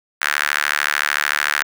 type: tone with high-pass filter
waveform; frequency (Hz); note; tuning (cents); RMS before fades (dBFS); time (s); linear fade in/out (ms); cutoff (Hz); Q
sawtooth; 73.42; D2; 0; -20; 0.21-1.63; 10; 1600; 3.3
effects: none